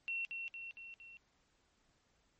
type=tone with echo; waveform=sine; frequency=2719 Hz; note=F7; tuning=47 cents flat; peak=-36 dBFS; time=0.08-0.25 s; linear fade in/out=0 ms; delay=230 ms; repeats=4; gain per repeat=-4 dB; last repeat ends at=1.17 s; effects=pink hiss -75 dBFS RMS until 2.39 s + MP3 32 kbps